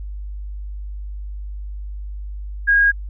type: tone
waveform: sine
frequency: 1635 Hz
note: G#6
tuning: 28 cents flat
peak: -11 dBFS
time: 2.67-2.92 s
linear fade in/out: 20 ms
effects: added 50 Hz sine -27 dBFS peak until 3.09 s